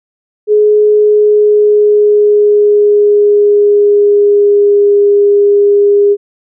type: tone with pitch glide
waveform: sine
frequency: 421.3 to 406.9 Hz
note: G#4 to G#4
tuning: +25 to -35 cents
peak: -4 dBFS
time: 0.47-6.17 s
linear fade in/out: 50 ms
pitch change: -60 cents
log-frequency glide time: 0.93-5 s
effects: none